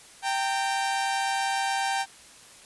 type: tone pair together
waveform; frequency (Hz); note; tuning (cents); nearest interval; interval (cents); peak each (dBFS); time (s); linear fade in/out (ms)
sawtooth; 784 / 913.5; G5 / A#5; 0 / -35; minor third; 265; -22 / -28; 0.22-2.06; 50
effects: white hiss -50 dBFS RMS until 2.65 s + resampled to 24000 Hz